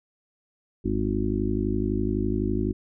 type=harmonic tone; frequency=51.91 Hz; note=G#1; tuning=in tune; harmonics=1 / 2 / 4 / 5 / 6 / 7; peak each=-30 / -30 / -30 / -30 / -30 / -30 dBFS; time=0.84-2.73 s; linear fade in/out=20 ms; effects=none